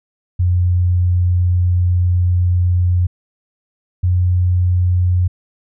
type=tone pair in turn; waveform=sine; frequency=89.2 / 90.03 Hz; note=F2 / F#2; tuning=+37 / -47 cents; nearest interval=unison; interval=16 cents; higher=second; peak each=-11 dBFS; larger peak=neither; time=0.39-3.07 / 4.03-5.28 s; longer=first; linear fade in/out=10 ms; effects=none